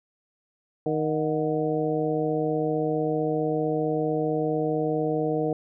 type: harmonic tone with a mistuned harmonic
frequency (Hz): 155.56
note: D#3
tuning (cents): 0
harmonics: 1 / 2 / 3 / 4 / 5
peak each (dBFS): -31 / -28 / -26 / -32 / -33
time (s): 0.86-5.53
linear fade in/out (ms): 2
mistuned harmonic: 5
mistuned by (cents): -92
effects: none